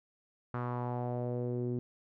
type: tone with low-pass filter sweep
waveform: sawtooth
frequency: 122.5 Hz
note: B2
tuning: 14 cents flat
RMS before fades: -35 dBFS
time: 0.54-1.79 s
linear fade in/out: 0 ms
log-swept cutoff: 1300 to 320 Hz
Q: 3
effects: none